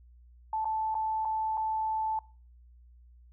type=tone with dropouts; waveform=sine; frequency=876 Hz; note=A5; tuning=8 cents flat; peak=-28 dBFS; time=0.53-2.19 s; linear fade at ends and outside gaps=2 ms; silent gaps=0.646-0.654 / 0.944-0.951 / 1.25-1.254 / 1.572-1.576 s; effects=noise-tail reverb RT60 0.4 s tail -22 dB re dry + added 60 Hz sine -53 dBFS peak until 3.32 s